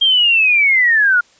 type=linear sweep; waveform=sine; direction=down; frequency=3217 to 1397 Hz; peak=-9 dBFS; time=0.01-1.21 s; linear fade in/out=10 ms; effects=white hiss -51 dBFS RMS until 1.39 s + resampled to 16000 Hz